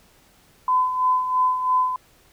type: tone with tremolo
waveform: sine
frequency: 1014 Hz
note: B5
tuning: 45 cents sharp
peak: -15 dBFS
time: 0.68-1.96 s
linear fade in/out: 2 ms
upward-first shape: sine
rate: 3 Hz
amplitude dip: 60%
effects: pink hiss -56 dBFS RMS until 2.32 s